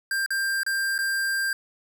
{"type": "tone with dropouts", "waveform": "square", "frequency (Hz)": 1588, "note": "G6", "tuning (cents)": 22, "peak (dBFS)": -24, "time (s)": [0.11, 1.53], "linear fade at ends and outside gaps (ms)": 2, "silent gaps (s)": [[0.262, 0.305], [0.633, 0.664], [0.98, 0.988]], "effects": []}